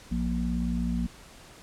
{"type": "harmonic tone", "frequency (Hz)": 58.9, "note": "A#1", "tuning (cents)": 19, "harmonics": [1, 3, 4], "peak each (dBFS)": [-30, -30, -30], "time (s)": [0.11, 1.07], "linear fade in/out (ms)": 10, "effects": ["pink hiss -50 dBFS RMS until 1.62 s", "low-pass 10000 Hz 12 dB/octave"]}